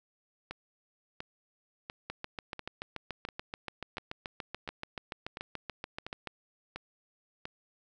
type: two click trains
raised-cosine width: 0.3 ms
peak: -21 / -23 dBFS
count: 30 / 11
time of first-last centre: 2.1-6.273 / 0.51-7.454 s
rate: 6.95 / 1.44 Hz
effects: none